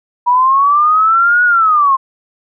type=linear two-way sweep; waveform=sine; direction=up then down; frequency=962 to 1468 to 1047 Hz; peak=-7 dBFS; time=0.26-1.97 s; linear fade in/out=20 ms; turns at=1.44 s; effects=none